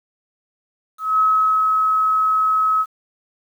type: tone with ADSR envelope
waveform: sine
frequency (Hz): 1283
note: E6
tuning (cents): -47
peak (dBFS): -12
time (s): 0.98-2.86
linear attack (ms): 210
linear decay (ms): 430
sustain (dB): -2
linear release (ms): 53
effects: 8-bit